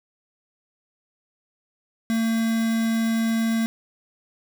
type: tone with quantisation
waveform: triangle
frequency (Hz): 226.1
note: A3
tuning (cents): +47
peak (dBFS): -18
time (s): 2.1-3.66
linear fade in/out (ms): 0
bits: 5
effects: none